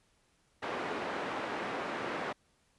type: band-pass noise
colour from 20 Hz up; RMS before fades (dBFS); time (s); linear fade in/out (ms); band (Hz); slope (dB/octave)
pink; -37; 0.62-2.33; 10; 330 to 1900; 12
effects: pink hiss -71 dBFS RMS until 2.78 s + resampled to 24000 Hz